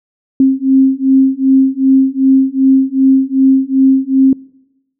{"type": "beating tone pair", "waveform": "sine", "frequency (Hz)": [265.1, 267.7], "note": ["C4", "C4"], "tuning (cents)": [23, 40], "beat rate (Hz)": 2.6, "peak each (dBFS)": -10, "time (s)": [0.4, 4.33], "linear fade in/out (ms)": 2, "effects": ["noise-tail reverb RT60 1.0 s tail -25 dB re dry"]}